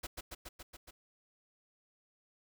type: noise with echo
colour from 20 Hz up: pink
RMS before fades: -41 dBFS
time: 0.03-0.07 s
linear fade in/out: 10 ms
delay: 140 ms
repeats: 6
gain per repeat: -2 dB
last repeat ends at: 0.91 s
effects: none